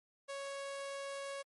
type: tone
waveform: sawtooth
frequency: 554.4 Hz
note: C#5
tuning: in tune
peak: -37 dBFS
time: 0.28-1.43 s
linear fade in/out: 20 ms
effects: MP3 48 kbps